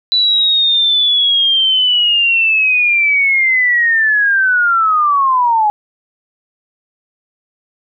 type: linear sweep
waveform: sine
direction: down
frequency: 3979 to 826 Hz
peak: -9 dBFS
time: 0.12-5.7 s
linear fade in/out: 0 ms
effects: none